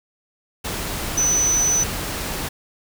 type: tone in noise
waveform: sine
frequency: 6000 Hz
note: F#8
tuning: 23 cents sharp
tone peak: -16 dBFS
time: 1.17-1.84 s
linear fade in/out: 10 ms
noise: pink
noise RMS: -27 dBFS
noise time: 0.64-2.49 s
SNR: +8 dB
effects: none